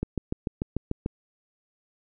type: click train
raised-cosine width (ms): 3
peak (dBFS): -14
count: 8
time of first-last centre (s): 0.03-1.061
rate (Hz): 6.79
effects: none